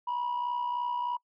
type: tone with amplitude modulation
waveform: sine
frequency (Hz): 971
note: B5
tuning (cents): -30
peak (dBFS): -24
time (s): 0.07-1.17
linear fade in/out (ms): 10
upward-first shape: sine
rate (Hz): 63.2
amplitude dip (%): 65
effects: noise-tail reverb RT60 0.1 s tail -26 dB re dry + tanh soft clip ceiling -26 dBFS